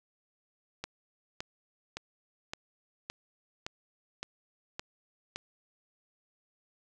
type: click train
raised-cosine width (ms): 0.2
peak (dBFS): -19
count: 9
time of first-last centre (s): 0.84-5.36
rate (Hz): 1.77
effects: none